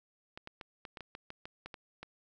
clicks, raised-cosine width 0.3 ms, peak -28 dBFS, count 12, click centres 0.375 / 0.474 / 0.612 / 0.852 / 0.972 / 1.007 / 1.151 / 1.304 / 1.455 / 1.66 / 1.742 / 2.03 s, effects none

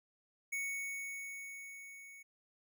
square tone with level ramp, 2222 Hz, C#7, 4 cents sharp, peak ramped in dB -36 to -53 dBFS, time 0.52-2.23 s, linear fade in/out 10 ms, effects none

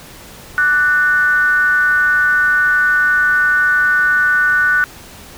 sine tone with frequency modulation, 1484 Hz, F#6, 5 cents sharp, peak -10 dBFS, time 0.58-4.84 s, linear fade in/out 0 ms, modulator 315 Hz, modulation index 0.47, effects pink hiss -37 dBFS RMS until 5.37 s

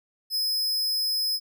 45% pulse tone, 5100 Hz, D#8, 42 cents sharp, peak -24 dBFS, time 0.3-1.4 s, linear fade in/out 50 ms, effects none

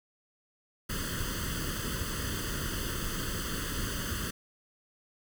pink noise with comb filter, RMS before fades -34 dBFS, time 0.89-4.31 s, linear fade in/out 10 ms, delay 0.64 ms, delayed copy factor +1, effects none

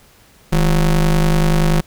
square ring-modulated tone, 92.5 Hz, F#2, in tune, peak -9 dBFS, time 0.52-1.81 s, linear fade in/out 10 ms, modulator 67.3 Hz, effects pink hiss -49 dBFS RMS until 1.86 s

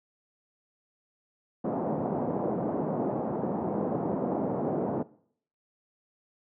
pink band-pass noise, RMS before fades -30 dBFS, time 1.64-5.03 s, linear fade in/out 10 ms, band 160 to 790 Hz, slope 24 dB/octave, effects noise-tail reverb RT60 0.6 s tail -20 dB re dry

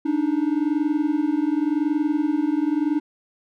triangle tone pair together, 290.2 / 311.1 Hz, D4 / D#4, -21 / 0 cents, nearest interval minor second, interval 121 cents, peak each -20 dBFS, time 0.05-3 s, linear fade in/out 10 ms, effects none

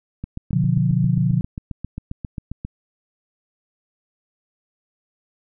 click train, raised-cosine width 5 ms, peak -16 dBFS, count 19, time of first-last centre 0.24-2.65 s, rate 7.47 Hz
sine chord, B diminished, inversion none, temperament just, 123.47 / 148.16 / 177.8 Hz, B2 / D3 / F3, 0 / +16 / +31 cents, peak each -20 dBFS, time 0.53-1.41 s, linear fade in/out 0 ms
effects none

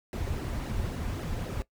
brown noise with flanger, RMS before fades -33 dBFS, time 0.13-1.62 s, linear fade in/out 0 ms, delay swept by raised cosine 0.85 to 6.55 ms, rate 3.7 Hz, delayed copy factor -0.8, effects noise-tail reverb RT60 0.1 s tail -18 dB re dry

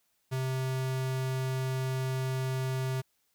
square tone, 130.81 Hz, C3, in tune, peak -30 dBFS, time 0.31-3.02 s, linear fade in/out 20 ms, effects white hiss -74 dBFS RMS until 3.34 s

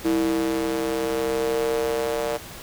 square tone with high-pass filter sweep, 65.5 Hz, C2, 2 cents sharp, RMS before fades -24 dBFS, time 0.04-2.38 s, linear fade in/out 20 ms, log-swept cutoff 330 to 530 Hz, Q 5.4, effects pink hiss -39 dBFS RMS until 2.62 s

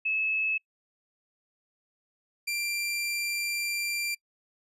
sine / sawtooth tone pair in turn, 2596 / 2367 Hz, E7 / D7, -27 / +13 cents, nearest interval major second, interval 160 cents, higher first, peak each -25 dBFS, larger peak neither, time 0.05-0.58 / 2.47-4.15 s, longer second, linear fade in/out 10 ms, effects noise-tail reverb RT60 0.1 s tail -25 dB re dry + resampled to 32000 Hz

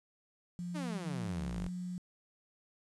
sine tone with pitch glide, 175.9 to 179.91 Hz, F3 to F#3, +13 to -48 cents, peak -37 dBFS, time 0.59-1.98 s, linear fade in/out 0 ms, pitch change +39 cents, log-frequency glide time 1.49-1.71 s
sawtooth exponential sweep, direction down, 319.6 to 41.67 Hz, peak -35 dBFS, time 0.74-1.69 s, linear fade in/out 20 ms
effects resampled to 24000 Hz + 10-bit

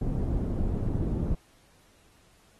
pink low-pass noise, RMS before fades -28 dBFS, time 0.01-1.35 s, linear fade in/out 5 ms, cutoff 280 Hz, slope 12 dB/octave, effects pink hiss -62 dBFS RMS until 2.59 s + AAC 32 kbps

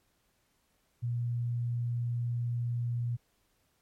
sine tone, 119.6 Hz, A#2, 45 cents sharp, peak -29 dBFS, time 1.02-3.17 s, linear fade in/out 20 ms, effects pink hiss -73 dBFS RMS until 3.81 s + MP3 64 kbps

